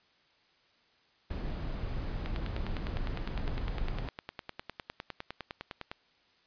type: noise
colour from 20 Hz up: brown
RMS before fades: -35 dBFS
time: 1.3-4.09 s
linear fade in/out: 5 ms
type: click train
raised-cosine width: 0.3 ms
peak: -22 dBFS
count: 37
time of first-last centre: 2.26-5.915 s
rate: 9.85 Hz
effects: white hiss -67 dBFS RMS until 6.46 s + resampled to 11025 Hz